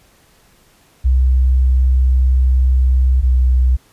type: tone pair in turn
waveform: sine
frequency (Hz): 64.1 / 63.18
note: C2 / B1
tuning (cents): -35 / +40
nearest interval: unison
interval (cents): 25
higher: first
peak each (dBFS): -9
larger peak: neither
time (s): 1.04-3.22 / 3.22-3.77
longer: first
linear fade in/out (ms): 20
effects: pink hiss -52 dBFS RMS until 3.92 s + resampled to 32000 Hz